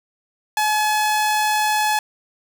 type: tone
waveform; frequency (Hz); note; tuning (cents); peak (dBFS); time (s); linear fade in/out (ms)
sawtooth; 852; G#5; +44; -13; 0.57-1.99; 2
effects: none